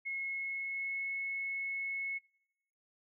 sine tone with pitch glide, 2172 to 2191 Hz, C#7 to C#7, -36 to -21 cents, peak -35 dBFS, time 0.05-2.19 s, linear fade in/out 20 ms, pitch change +15 cents, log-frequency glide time 0.16-1.11 s, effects noise-tail reverb RT60 0.8 s tail -23 dB re dry

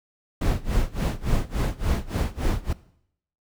brown noise with tremolo, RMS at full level -20 dBFS, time 0.41-2.73 s, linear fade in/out 5 ms, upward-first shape sine, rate 3.5 Hz, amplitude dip 95%, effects noise-tail reverb RT60 0.7 s tail -18 dB re dry

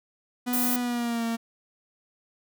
45% pulse tone with pitch glide, 246.3 to 229.8 Hz, B3 to A#3, -5 to -25 cents, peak -26 dBFS, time 0.46-1.37 s, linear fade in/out 20 ms, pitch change -120 cents, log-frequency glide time 0.78-1.25 s
violet noise, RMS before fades -27 dBFS, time 0.53-0.76 s, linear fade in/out 2 ms
effects none

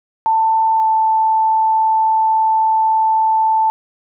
sine tone pair in turn, 889 / 881.8 Hz, A5 / A5, +18 / +4 cents, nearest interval unison, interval 14 cents, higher first, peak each -11 dBFS, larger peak neither, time 0.26-0.8 / 0.8-3.7 s, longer second, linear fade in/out 0 ms, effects none

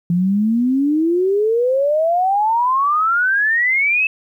sine exponential sweep, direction up, 169.8 to 2637 Hz, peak -13 dBFS, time 0.1-4.07 s, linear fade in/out 2 ms, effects 9-bit

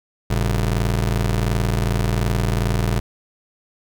30% pulse ring-modulated tone, 81.5 Hz, E2, 19 cents flat, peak -12 dBFS, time 0.3-3 s, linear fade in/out 5 ms, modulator 29.4 Hz, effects none

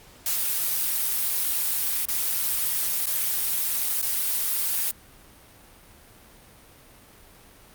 blue noise with dropouts, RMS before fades -25 dBFS, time 0.26-4.91 s, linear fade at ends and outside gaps 2 ms, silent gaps 2.054-2.085 / 3.059-3.068 / 4.016-4.026 s, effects pink hiss -51 dBFS RMS until 7.74 s + Opus 48 kbps

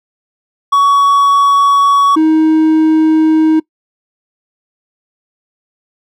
triangle tone pair in turn, 1124 / 315.4 Hz, C#6 / D#4, +24 / +24 cents, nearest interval octave + minor seventh, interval 2200 cents, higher first, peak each -4 dBFS, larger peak neither, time 0.72-2.16 / 2.16-3.6 s, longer neither, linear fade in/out 10 ms, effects noise-tail reverb RT60 0.1 s tail -22 dB re dry

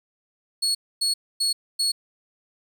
35% pulse tone bursts, 4357 Hz, C#8, 31 cents flat, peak -19 dBFS, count 4, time 0.62-1.92 s, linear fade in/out 10 ms, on 130 ms, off 260 ms, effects none

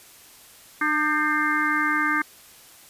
harmonic tone with a mistuned harmonic, 300.9 Hz, D4, 42 cents sharp, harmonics 1 / 3 / 4 / 5 / 6 / 7, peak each -28 / -34 / -25 / -24 / -30 / -28 dBFS, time 0.81-2.22 s, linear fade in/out 5 ms, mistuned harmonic 5, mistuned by +75 cents, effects white hiss -49 dBFS RMS until 2.89 s + resampled to 32000 Hz

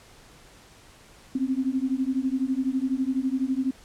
sine beating tone pair, 256.9 / 268.9 Hz, C4 / C4, -32 / +47 cents, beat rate 12 Hz, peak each -26 dBFS, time 1.35-3.71 s, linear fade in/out 5 ms, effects pink hiss -52 dBFS RMS until 3.84 s + low-pass 10000 Hz 12 dB/octave

